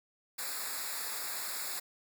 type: noise with comb filter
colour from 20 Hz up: white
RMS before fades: -38 dBFS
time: 0.38-1.8 s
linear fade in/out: 10 ms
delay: 0.33 ms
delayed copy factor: -0.9
effects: none